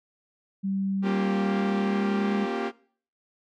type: tone with pitch glide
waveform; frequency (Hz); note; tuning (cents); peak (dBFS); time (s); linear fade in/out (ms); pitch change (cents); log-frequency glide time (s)
sine; 194.4 to 204.2; G3 to G#3; -14 to -29; -25; 0.63-2.46; 20; +85; 1.18-2.32
type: chord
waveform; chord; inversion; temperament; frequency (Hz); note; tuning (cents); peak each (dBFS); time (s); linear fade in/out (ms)
sawtooth; G half-diminished seventh; first; equal with one note detuned; 233.1 / 271.5 / 349.2 / 392; Bb3 / Db4 / F4 / G4; 0 / -36 / 0 / 0; -28 / -31 / -32 / -26; 1.02-2.72; 50
effects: noise-tail reverb RT60 0.5 s tail -21 dB re dry + low-pass 3000 Hz 12 dB/octave